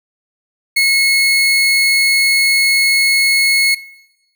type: tone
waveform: 30% pulse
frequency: 2179 Hz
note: C#7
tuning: 30 cents flat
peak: -7 dBFS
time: 0.76-3.75 s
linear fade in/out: 10 ms
effects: noise-tail reverb RT60 1.0 s tail -20 dB re dry